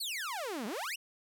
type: exponential two-way sweep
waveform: sawtooth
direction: down then up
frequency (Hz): 4626 to 196 to 3024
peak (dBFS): -32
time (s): 0-0.96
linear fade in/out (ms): 10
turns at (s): 0.66
effects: none